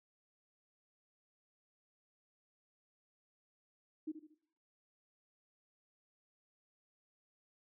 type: tone with echo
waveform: sine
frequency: 311.1 Hz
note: D#4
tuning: in tune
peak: -37 dBFS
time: 4.07-4.12 s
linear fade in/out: 10 ms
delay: 76 ms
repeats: 3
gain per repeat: -9 dB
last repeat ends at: 4.348 s
effects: noise-tail reverb RT60 0.8 s tail -23 dB re dry